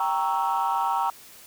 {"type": "chord", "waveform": "sine", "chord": "G diminished seventh", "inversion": "none", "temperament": "equal", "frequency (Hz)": [784, 932.3, 1108.7, 1318.5], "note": ["G5", "Bb5", "Db6", "Fb6"], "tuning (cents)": [0, 0, 0, 0], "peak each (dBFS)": [-26, -24, -29, -29], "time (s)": [0, 1.1], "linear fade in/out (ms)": 2, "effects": ["tanh soft clip ceiling -16 dBFS", "white hiss -48 dBFS RMS until 1.46 s"]}